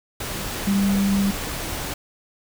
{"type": "tone in noise", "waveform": "sine", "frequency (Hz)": 197.9, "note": "G3", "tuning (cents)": 17, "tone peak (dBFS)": -17, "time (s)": [0.67, 1.31], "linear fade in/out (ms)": 5, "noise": "pink", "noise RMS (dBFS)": -29, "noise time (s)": [0.2, 1.94], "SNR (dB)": 9, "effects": []}